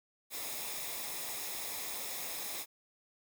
white noise with comb filter, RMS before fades -40 dBFS, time 0.3-2.66 s, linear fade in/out 50 ms, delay 0.67 ms, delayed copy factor -0.55, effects none

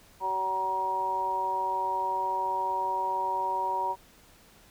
harmonic tone, 189.4 Hz, F#3, 41 cents sharp, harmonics 2 / 3 / 4 / 5, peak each -39 / -39 / -37 / -27 dBFS, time 0.2-3.96 s, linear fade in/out 50 ms, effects pink hiss -57 dBFS RMS until 4.7 s

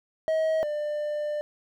triangle tone pair in turn, 636 / 596.1 Hz, D#5 / D5, +38 / +26 cents, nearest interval minor second, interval 112 cents, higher first, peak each -20 / -25 dBFS, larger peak first, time 0.28-0.63 / 0.63-1.41 s, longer second, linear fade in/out 0 ms, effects none

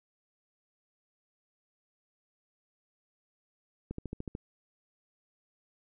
click train, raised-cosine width 3 ms, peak -24 dBFS, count 7, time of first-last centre 3.91-4.351 s, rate 13.6 Hz, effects none

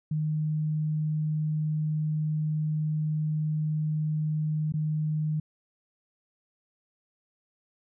sine tone with dropouts, 153.9 Hz, D#3, 19 cents flat, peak -25 dBFS, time 0.11-5.4 s, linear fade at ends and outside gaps 5 ms, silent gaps 4.723-4.738 s, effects none

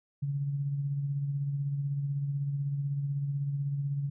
sine tone with tremolo, 141.1 Hz, C#3, 31 cents sharp, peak -27 dBFS, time 0.22-4.1 s, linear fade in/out 10 ms, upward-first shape sine, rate 16 Hz, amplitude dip 40%, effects none

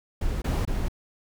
brown noise bursts, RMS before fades -26 dBFS, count 3, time 0.21-0.884 s, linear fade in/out 5 ms, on 210 ms, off 22 ms, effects none

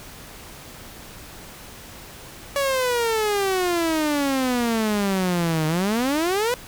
sawtooth exponential two-way sweep, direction down then up, 568 to 153.6 to 507 Hz, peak -16 dBFS, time 2.56-6.54 s, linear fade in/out 0 ms, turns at 5.67 s, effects pink hiss -41 dBFS RMS until 6.67 s

